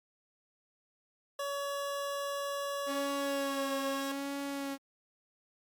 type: tone with pitch glide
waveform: 25% pulse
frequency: 564 to 549.2 Hz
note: C#5 to C#5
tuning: +30 to -16 cents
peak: -30 dBFS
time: 1.39-4.12 s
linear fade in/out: 5 ms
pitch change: -46 cents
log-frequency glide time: 2.94-3.78 s
type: tone with vibrato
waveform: sawtooth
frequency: 275.6 Hz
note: C#4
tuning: 10 cents flat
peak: -31 dBFS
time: 2.86-4.78 s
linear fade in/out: 50 ms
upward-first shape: sine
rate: 0.81 Hz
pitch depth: 30 cents each way
effects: MP3 96 kbps